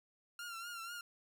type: tone with vibrato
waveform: sawtooth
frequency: 1386 Hz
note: F6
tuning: 14 cents flat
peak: -40 dBFS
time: 0.39-1.01 s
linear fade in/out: 2 ms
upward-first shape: triangle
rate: 4.1 Hz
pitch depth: 69 cents each way
effects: none